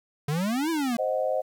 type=exponential two-way sweep; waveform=square; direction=up then down; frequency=140 to 338.5 to 224.6 Hz; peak=-25 dBFS; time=0.28-0.97 s; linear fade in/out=5 ms; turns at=0.7 s
type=chord; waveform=sine; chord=C diminished; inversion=none; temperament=equal; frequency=523.3 / 622.3 / 740 Hz; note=C5 / Eb5 / Gb5; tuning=0 / 0 / 0 cents; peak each=-27 / -27 / -31 dBFS; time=0.98-1.42 s; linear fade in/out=20 ms
effects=10-bit